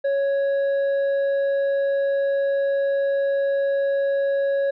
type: tone with hard clipping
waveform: sine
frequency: 554.4 Hz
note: C#5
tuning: in tune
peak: -20 dBFS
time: 0.04-4.71 s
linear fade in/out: 10 ms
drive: 4 dB
effects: resampled to 11025 Hz